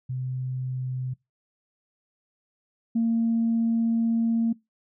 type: tone pair in turn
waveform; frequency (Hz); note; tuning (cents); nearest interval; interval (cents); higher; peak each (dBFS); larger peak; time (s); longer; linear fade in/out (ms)
sine; 128.5 / 229; C3 / A#3; -31 / -31; minor seventh; 1000; second; -27 / -19; second; 0.09-1.14 / 2.95-4.53; second; 10
effects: noise-tail reverb RT60 0.2 s tail -23 dB re dry + tanh soft clip ceiling -16 dBFS